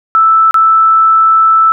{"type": "tone with dropouts", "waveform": "sine", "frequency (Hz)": 1318.5, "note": "E6", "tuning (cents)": 0, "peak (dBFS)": -4, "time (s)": [0.15, 1.72], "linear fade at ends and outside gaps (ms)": 0, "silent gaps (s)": [0.51, 0.543], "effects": []}